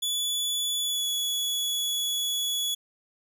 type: tone with pitch glide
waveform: sawtooth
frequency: 3440 to 3389 Hz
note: A7 to G#7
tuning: -40 to +34 cents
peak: -23 dBFS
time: 0.02-2.75 s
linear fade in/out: 10 ms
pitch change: -26 cents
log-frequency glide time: 0.81-1.09 s
effects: none